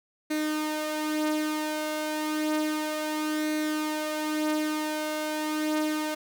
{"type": "tone with flanger", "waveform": "sawtooth", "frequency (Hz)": 306.7, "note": "D#4", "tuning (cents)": -25, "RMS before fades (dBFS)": -29, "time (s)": [0.3, 6.15], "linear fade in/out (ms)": 10, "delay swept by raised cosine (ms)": [0.48, 4.68], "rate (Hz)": 0.31, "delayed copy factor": 0.5, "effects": []}